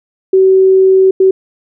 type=tone bursts at uneven times; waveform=sine; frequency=380 Hz; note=F#4; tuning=46 cents sharp; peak=-4 dBFS; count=2; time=0.33-1.11 / 1.2-1.31 s; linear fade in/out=5 ms; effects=none